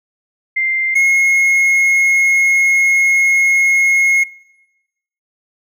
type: tone pair in turn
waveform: sine / triangle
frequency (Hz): 2093 / 2161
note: C7 / C#7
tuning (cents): 0 / -45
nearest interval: minor second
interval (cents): 55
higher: second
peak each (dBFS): -13 / -7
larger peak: second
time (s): 0.56-0.95 / 0.95-4.24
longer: second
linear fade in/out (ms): 10
effects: noise-tail reverb RT60 1.0 s tail -22 dB re dry